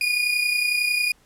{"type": "tone pair together", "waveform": "35% pulse", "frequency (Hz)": [2422, 2453], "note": ["D#7", "D#7"], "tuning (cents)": [-47, -25], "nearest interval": "unison", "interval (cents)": 22, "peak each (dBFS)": [-24, -19], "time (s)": [0.01, 1.12], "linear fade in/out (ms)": 2, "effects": ["pink hiss -59 dBFS RMS until 1.25 s", "low-pass 12000 Hz 12 dB/octave"]}